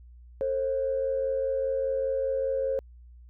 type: tone pair together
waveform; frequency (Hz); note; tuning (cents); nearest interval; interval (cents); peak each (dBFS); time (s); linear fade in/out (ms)
sine; 449.3 / 534.3; A4 / C5; +36 / +36; minor third; 300; -32 / -25; 0.41-2.79; 0
effects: tanh soft clip ceiling -18 dBFS + added 60 Hz sine -47 dBFS peak until 3.29 s